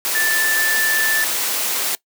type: tone in noise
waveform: sine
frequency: 1760 Hz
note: A6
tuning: in tune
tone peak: -17 dBFS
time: 0.15-1.24 s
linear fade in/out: 0 ms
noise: white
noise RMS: -21 dBFS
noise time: 0.05-1.95 s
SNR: +1 dB
effects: noise-tail reverb RT60 0.1 s tail -21 dB re dry + high-pass 300 Hz 12 dB/octave